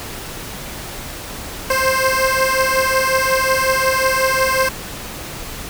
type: beating tone pair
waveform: 15% pulse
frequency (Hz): 523.3 / 528.8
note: C5 / C5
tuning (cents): 0 / +18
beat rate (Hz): 5.5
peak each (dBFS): -11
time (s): 1.7-4.69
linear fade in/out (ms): 5
effects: pink hiss -30 dBFS RMS until 5.69 s